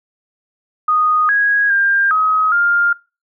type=tone with pitch steps; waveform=sine; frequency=1240 / 1652 / 1598 / 1268 / 1403 Hz; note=D#6 / G#6 / G6 / D#6 / F6; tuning=-6 / -10 / +33 / +32 / +8 cents; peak=-11 dBFS; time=0.88-2.93 s; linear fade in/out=5 ms; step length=410 ms; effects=noise-tail reverb RT60 0.3 s tail -24 dB re dry